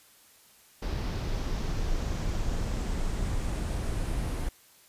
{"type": "noise with low-pass filter sweep", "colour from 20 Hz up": "brown", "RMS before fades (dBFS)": -30, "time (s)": [0.82, 4.49], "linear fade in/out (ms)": 5, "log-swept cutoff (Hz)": [4900, 11000], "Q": 1.9, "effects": ["white hiss -58 dBFS RMS until 4.88 s", "resampled to 32000 Hz"]}